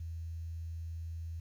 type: tone with quantisation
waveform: sine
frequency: 82.41 Hz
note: E2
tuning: in tune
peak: -38 dBFS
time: 0-1.4 s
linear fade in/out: 5 ms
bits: 11
effects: none